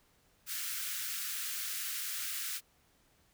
white high-pass noise, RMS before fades -38 dBFS, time 0.46-2.61 s, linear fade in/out 50 ms, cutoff 1300 Hz, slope 48 dB/octave, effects pink hiss -69 dBFS RMS until 3.33 s

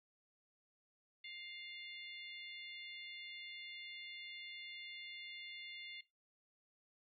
harmonic tone with a mistuned harmonic, 701 Hz, F5, 6 cents sharp, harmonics 3 / 4 / 5 / 6, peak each -51 / -54 / -53 / -59 dBFS, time 1.24-6.01 s, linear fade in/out 5 ms, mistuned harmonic 6, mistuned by +29 cents, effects noise-tail reverb RT60 0.2 s tail -17 dB re dry + MP3 96 kbps

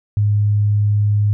sine tone, 103.83 Hz, G#2, in tune, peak -12 dBFS, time 0.17-1.33 s, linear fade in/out 0 ms, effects none

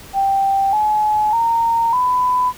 sine tone with pitch steps, 784 / 850 / 921.6 / 999.3 Hz, G5 / G#5 / A#5 / B5, 0 / +40 / -20 / +20 cents, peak -13 dBFS, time 0.13-2.53 s, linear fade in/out 50 ms, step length 600 ms, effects pink hiss -39 dBFS RMS until 2.57 s

